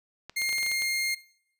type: clicks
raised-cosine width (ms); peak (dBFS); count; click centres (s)
0.2; -23; 9; 0.296 / 0.418 / 0.492 / 0.528 / 0.583 / 0.63 / 0.664 / 0.716 / 0.821
type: tone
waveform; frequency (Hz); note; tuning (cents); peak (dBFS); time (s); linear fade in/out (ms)
sawtooth; 2124; C7; +25; -23; 0.36-1.15; 10
effects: noise-tail reverb RT60 0.7 s tail -20 dB re dry